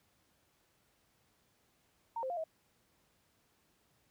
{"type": "tone with pitch steps", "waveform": "sine", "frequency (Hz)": [919, 523, 701, 641], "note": ["A#5", "C5", "F5", "E5"], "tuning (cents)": [-25, -1, 6, -49], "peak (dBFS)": -35, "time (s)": [2.16, 2.44], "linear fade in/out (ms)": 5, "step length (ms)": 70, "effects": ["pink hiss -73 dBFS RMS until 4.1 s", "high-pass 60 Hz 12 dB/octave"]}